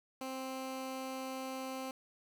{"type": "tone", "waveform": "15% pulse", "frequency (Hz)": 262.6, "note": "C4", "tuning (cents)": 6, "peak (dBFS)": -33, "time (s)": [0.21, 1.91], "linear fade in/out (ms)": 2, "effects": []}